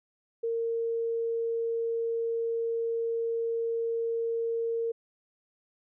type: tone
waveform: sine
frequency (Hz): 460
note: A#4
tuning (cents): -23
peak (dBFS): -27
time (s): 0.43-4.92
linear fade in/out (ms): 10
effects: none